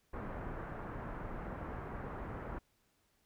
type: low-pass noise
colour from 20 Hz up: pink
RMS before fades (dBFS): -43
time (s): 0.13-2.59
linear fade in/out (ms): 10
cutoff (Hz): 1600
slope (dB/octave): 24
effects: pink hiss -75 dBFS RMS until 3.25 s